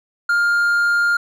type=tone; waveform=triangle; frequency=1406 Hz; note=F6; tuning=11 cents sharp; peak=-12 dBFS; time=0.29-1.17 s; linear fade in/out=5 ms; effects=none